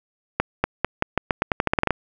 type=accelerating click train; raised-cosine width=0.5 ms; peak=-3 dBFS; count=15; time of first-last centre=0.4-1.907 s; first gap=240 ms; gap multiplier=0.86; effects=none